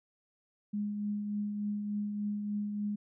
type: tone with tremolo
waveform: sine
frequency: 207 Hz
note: G#3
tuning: 5 cents flat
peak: -30 dBFS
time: 0.73-2.96 s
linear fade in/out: 10 ms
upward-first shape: triangle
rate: 3.4 Hz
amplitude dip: 40%
effects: none